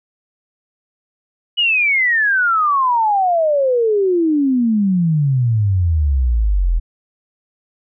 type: exponential sweep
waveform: sine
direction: down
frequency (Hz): 2960 to 39.71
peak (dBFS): -12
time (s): 1.57-6.8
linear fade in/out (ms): 20
effects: none